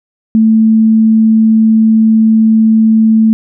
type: tone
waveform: sine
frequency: 221.1 Hz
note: A3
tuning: 9 cents sharp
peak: -4 dBFS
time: 0.35-3.33 s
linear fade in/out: 0 ms
effects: none